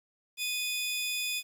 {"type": "tone pair together", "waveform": "sawtooth", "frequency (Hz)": [2489, 3475], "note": ["D#7", "A7"], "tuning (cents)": [0, -22], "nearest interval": "tritone", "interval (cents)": 578, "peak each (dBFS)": [-29, -32], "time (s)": [0.37, 1.43], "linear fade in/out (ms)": 50, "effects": ["10-bit"]}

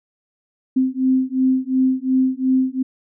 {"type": "beating tone pair", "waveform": "sine", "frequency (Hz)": [258.8, 261.6], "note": ["C4", "C4"], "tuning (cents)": [-19, 0], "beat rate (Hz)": 2.8, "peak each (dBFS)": -18, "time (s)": [0.76, 2.83], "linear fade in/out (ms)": 10, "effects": []}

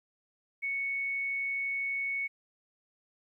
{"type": "tone", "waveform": "sine", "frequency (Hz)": 2217, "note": "C#7", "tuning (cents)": 0, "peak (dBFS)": -30, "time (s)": [0.62, 2.28], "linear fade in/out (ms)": 20, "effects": ["12-bit"]}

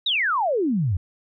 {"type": "exponential sweep", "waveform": "sine", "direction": "down", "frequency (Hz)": [3934, 82.41], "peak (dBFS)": -19, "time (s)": [0.06, 0.97], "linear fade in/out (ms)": 5, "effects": []}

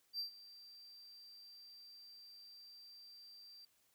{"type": "tone with ADSR envelope", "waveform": "triangle", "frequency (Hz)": 4699, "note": "D8", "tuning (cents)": 0, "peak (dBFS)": -36, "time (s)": [0.13, 3.65], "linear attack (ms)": 61, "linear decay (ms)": 110, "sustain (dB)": -18, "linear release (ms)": 3, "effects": ["white hiss -75 dBFS RMS until 3.94 s"]}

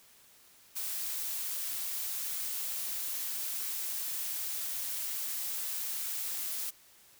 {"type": "noise", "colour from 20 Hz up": "blue", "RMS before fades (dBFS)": -36, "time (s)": [0.75, 6.71], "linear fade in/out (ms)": 20, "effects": ["white hiss -60 dBFS RMS until 7.19 s"]}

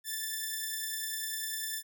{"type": "beating tone pair", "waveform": "5% pulse", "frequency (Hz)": [1760, 1770], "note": ["A6", "A6"], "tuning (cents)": [0, 10], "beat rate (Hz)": 10, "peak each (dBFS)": [-25, -28], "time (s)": [0.04, 1.83], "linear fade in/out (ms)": 50, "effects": []}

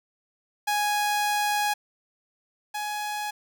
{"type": "tone pair in turn", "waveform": "sawtooth", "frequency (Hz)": [830.6, 837.3], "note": ["G#5", "G#5"], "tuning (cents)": [0, 14], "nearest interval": "unison", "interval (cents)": 14, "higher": "second", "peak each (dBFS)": [-19, -25], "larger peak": "first", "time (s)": [[0.67, 1.74], [2.74, 3.31]], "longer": "first", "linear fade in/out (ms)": 10, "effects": ["9-bit"]}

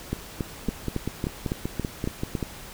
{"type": "two click trains", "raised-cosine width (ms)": 3, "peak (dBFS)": [-13, -14], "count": [9, 10], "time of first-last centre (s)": [[0.13, 2.352], [0.69, 2.427]], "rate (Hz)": [3.6, 5.18], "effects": ["pink hiss -42 dBFS RMS until 2.73 s"]}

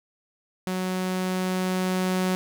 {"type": "tone with level ramp", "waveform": "sawtooth", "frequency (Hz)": 185, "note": "F#3", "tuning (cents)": 0, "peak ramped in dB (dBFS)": [-22, -18], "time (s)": [0.67, 2.35], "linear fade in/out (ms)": 0, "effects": []}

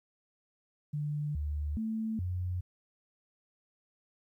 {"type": "tone with pitch steps", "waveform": "sine", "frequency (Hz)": [148.1, 74.2, 221.1, 90.2], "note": ["D3", "D2", "A3", "F#2"], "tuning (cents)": [15, 18, 9, -44], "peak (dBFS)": -31, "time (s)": [0.93, 2.61], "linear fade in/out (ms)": 10, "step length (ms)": 420, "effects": ["12-bit"]}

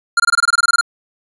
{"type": "tone bursts", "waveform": "square", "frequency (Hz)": 1396.9, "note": "F6", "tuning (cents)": 0, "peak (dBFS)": -10, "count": 13, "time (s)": [0.17, 0.811], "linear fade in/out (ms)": 5, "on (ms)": 29, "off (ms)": 22, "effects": ["resampled to 24000 Hz"]}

